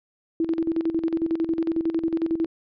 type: tone with tremolo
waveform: sine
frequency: 328.2 Hz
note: E4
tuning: 8 cents flat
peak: -19 dBFS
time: 0.4-2.46 s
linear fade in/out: 2 ms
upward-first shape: square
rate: 11 Hz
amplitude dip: 70%
effects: resampled to 11025 Hz